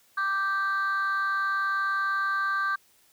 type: tone pair together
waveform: sine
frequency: 1174.7 / 1565.7 Hz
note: D6 / G6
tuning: 0 / -3 cents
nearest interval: perfect fourth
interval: 497 cents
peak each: -25 dBFS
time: 0.17-2.76 s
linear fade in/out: 10 ms
effects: tanh soft clip ceiling -21 dBFS + white hiss -62 dBFS RMS until 3.12 s